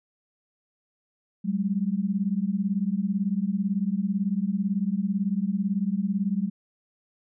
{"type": "beating tone pair", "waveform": "sine", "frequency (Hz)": [188.7, 206.7], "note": ["F#3", "G#3"], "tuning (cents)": [34, -8], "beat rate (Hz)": 18, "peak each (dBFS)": -26, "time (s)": [1.44, 6.5], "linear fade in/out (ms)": 20, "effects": []}